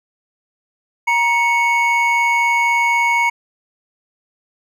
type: tone pair together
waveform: triangle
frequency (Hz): 944.1 / 2214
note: A#5 / C#7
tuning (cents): +22 / -3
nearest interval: octave + minor third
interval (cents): 1475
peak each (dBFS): -14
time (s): 1.07-3.3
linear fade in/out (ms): 10
effects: none